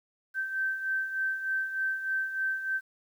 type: beating tone pair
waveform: sine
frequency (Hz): 1550 / 1553.3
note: G6 / G6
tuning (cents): -20 / -16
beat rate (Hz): 3.3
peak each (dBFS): -36 / -29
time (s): 0.34-2.81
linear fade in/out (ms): 50
effects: 10-bit